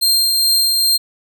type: tone with tremolo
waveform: sawtooth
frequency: 4186 Hz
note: C8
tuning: in tune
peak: -8 dBFS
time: 0.01-0.98 s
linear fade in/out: 20 ms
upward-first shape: triangle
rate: 2.4 Hz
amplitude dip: 30%
effects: none